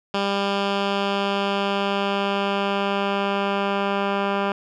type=tone with low-pass filter sweep; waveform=10% pulse; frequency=199 Hz; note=G3; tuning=26 cents sharp; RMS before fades=-23 dBFS; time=0.14-4.52 s; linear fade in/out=2 ms; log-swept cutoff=3900 to 2200 Hz; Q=1.5; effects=none